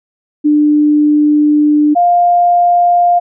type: tone pair in turn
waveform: sine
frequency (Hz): 298.1 / 702.1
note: D4 / F5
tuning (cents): +26 / +9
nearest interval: octave + minor third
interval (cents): 1483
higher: second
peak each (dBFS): -6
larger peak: neither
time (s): 0.44-1.95 / 1.95-3.2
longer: first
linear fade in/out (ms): 20
effects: none